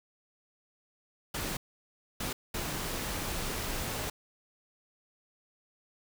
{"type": "noise bursts at uneven times", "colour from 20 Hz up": "pink", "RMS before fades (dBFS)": -35, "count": 3, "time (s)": [[1.34, 1.57], [2.2, 2.33], [2.54, 4.1]], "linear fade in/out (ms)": 5, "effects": []}